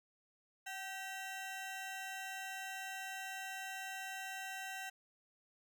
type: ring-modulated tone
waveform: 25% pulse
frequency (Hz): 1160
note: D6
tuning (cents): -22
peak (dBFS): -36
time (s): 0.66-4.9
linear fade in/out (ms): 10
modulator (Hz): 398
effects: none